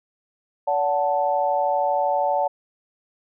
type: chord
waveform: sine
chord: D major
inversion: none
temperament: equal with one note detuned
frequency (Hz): 572.6 / 740 / 880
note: D5 / F#5 / A5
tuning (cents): -44 / 0 / 0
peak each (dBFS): -23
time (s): 0.67-2.48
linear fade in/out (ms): 10
effects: none